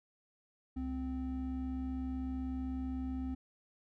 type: tone pair together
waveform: triangle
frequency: 67.88 / 259.5 Hz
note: C#2 / C4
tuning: -36 / -14 cents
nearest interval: octave + major seventh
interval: 2322 cents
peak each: -38 / -35 dBFS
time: 0.76-3.35 s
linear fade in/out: 10 ms
effects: none